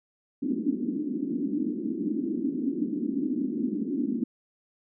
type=band-pass noise; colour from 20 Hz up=pink; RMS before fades=-29 dBFS; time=0.42-4.24 s; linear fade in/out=5 ms; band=220 to 320 Hz; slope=48 dB/octave; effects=none